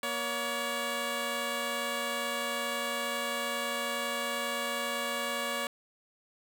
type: tone pair together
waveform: 10% pulse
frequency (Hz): 237.5 / 564.9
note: A#3 / C#5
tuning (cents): +33 / +33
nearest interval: octave + minor third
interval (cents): 1500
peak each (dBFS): -29 / -24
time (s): 0.03-5.67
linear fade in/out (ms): 2
effects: none